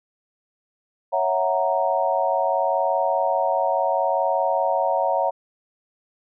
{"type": "chord", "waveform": "sine", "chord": "F# dominant seventh", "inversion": "second", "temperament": "equal", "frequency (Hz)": [554.4, 659.3, 740, 932.3], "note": ["C#5", "E5", "F#5", "A#5"], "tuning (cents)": [0, 0, 0, 0], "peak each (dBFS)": -24, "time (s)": [1.12, 5.31], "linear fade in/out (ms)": 20, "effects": []}